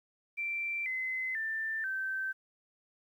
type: tone with pitch steps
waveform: sine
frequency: 2349 / 2045 / 1780.2 / 1549.8 Hz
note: D7 / C7 / A6 / G6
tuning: 0 / -40 / +20 / -20 cents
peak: -32 dBFS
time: 0.37-2.33 s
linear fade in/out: 20 ms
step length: 490 ms
effects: 11-bit